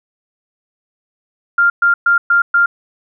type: tone bursts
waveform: sine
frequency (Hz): 1396.9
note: F6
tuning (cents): 0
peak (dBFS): -8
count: 5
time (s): 1.58-2.66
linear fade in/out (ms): 5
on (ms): 120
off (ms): 120
effects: none